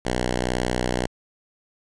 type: tone with vibrato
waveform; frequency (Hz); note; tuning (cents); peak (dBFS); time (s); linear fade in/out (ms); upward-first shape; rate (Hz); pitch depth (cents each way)
5% pulse; 61.74; B1; 0; -11; 0.05-1.07; 5; sine; 18; 45
effects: resampled to 22050 Hz